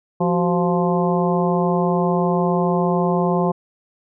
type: harmonic tone with a mistuned harmonic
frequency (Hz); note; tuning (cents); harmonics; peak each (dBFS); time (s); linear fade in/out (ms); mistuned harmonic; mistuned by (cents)
174.61; F3; 0; 1 / 2 / 3 / 4 / 5 / 6; -19 / -22 / -24 / -25 / -26 / -27; 0.2-3.52; 10; 2; +110
effects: none